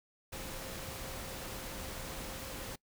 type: tone in noise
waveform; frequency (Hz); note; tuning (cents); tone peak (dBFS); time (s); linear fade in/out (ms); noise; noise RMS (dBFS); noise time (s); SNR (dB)
sine; 530; C5; +22; -51; 0.32-2.76; 10; pink; -43; 0.32-2.76; -11
effects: noise-tail reverb RT60 0.1 s tail -23 dB re dry